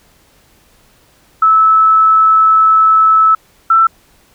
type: tone pair in turn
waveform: sine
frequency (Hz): 1305 / 1334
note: E6 / E6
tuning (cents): -18 / +20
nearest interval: unison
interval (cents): 38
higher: second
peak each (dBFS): -5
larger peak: neither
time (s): 1.42-3.35 / 3.7-3.87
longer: first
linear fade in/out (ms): 5
effects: pink hiss -50 dBFS RMS until 4.34 s